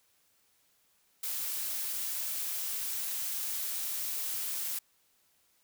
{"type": "noise", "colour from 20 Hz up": "blue", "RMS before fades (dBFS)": -35, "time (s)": [1.23, 4.79], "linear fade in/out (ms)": 5, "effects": ["white hiss -70 dBFS RMS until 5.63 s"]}